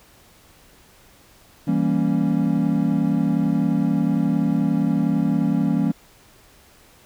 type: chord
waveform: triangle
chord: E diminished seventh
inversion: none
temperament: equal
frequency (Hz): 164.81 / 196 / 233.1 / 277.2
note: E3 / G3 / Bb3 / Db4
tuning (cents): 0 / 0 / 0 / 0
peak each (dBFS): -21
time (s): 1.67-5.92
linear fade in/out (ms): 10
effects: pink hiss -52 dBFS RMS until 7.05 s